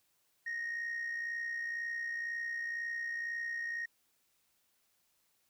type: tone with amplitude modulation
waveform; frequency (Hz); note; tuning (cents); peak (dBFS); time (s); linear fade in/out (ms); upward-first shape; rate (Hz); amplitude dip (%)
sine; 1864; A#6; -1; -31; 0.46-3.86; 10; sine; 62; 55
effects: tanh soft clip ceiling -33 dBFS + white hiss -75 dBFS RMS until 5.49 s